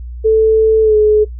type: tone with pitch glide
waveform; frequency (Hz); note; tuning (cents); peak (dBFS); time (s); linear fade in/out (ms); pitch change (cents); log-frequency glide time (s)
sine; 440 to 425.3; A4 to G#4; 0 to +41; -6; 0.24-1.25; 20; -59; 0.82-0.96
effects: noise-tail reverb RT60 0.1 s tail -20 dB re dry + added 60 Hz sine -24 dBFS peak until 1.39 s